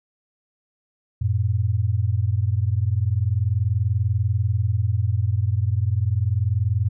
sine tone pair together, 92.5 / 112.83 Hz, F#2 / A2, 0 / +44 cents, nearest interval minor third, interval 344 cents, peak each -21 dBFS, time 1.21-6.89 s, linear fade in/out 10 ms, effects none

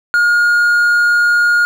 triangle tone, 1427 Hz, F6, 37 cents sharp, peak -7 dBFS, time 0.14-1.65 s, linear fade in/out 0 ms, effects none

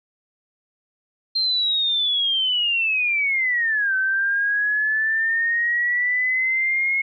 sine linear two-way sweep, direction down then up, 4185 to 1529 to 2172 Hz, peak -18 dBFS, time 1.35-7.02 s, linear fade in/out 10 ms, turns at 3.95 s, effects none

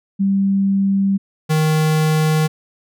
sine / square tone pair in turn, 196 / 155.94 Hz, G3 / D#3, 0 / +4 cents, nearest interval major third, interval 396 cents, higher first, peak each -13 / -14 dBFS, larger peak first, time 0.19-1.18 / 1.49-2.48 s, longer neither, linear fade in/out 20 ms, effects none

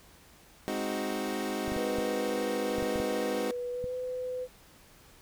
25% pulse chord, Ab dominant seventh, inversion none, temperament equal, 207.7 / 261.6 / 311.1 / 370 Hz, Ab3 / C4 / Eb4 / Gb4, 0 / 0 / 0 / 0 cents, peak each -33 dBFS, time 0.68-3.51 s, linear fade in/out 0 ms
clicks, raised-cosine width 5 ms, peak -27 dBFS, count 9, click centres 1.68 / 1.72 / 1.765 / 1.985 / 2.784 / 2.826 / 2.958 / 3.001 / 3.842 s
sine tone with pitch glide, 490 to 504.1 Hz, B4 to B4, -14 to +35 cents, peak -32 dBFS, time 1.74-4.48 s, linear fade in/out 50 ms, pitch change +49 cents, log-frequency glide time 3.71-3.94 s
effects pink hiss -57 dBFS RMS until 5.21 s

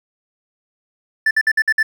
triangle tone bursts, 1760 Hz, A6, in tune, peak -10 dBFS, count 6, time 1.26-1.829 s, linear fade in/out 5 ms, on 49 ms, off 55 ms, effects none

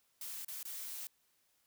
blue noise with dropouts, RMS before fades -44 dBFS, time 0.21-1.07 s, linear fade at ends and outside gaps 2 ms, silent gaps 0.448-0.482 / 0.63-0.652 s, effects white hiss -75 dBFS RMS until 1.66 s

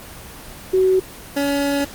sine / 25% pulse tone pair in turn, 375.4 / 282.3 Hz, F#4 / C#4, +25 / +32 cents, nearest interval perfect fourth, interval 493 cents, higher first, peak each -12 / -14 dBFS, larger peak first, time 0.73-1 / 1.36-1.85 s, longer second, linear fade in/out 10 ms, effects pink hiss -37 dBFS RMS until 1.94 s + Opus 24 kbps

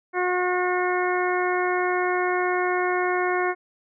harmonic tone, 361.6 Hz, F#4, 40 cents flat, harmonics 1 / 2 / 3 / 4 / 5 / 6, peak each -24 / -27 / -29 / -30 / -31 / -32 dBFS, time 0.13-3.55 s, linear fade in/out 50 ms, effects none

